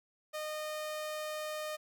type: tone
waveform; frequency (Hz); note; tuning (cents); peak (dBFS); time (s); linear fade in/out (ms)
sawtooth; 613; D#5; -26; -33; 0.33-1.77; 20
effects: none